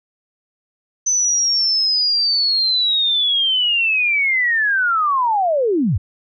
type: linear sweep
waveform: sine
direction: down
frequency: 6100 to 70.4 Hz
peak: -14 dBFS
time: 1.06-5.98 s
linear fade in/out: 10 ms
effects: none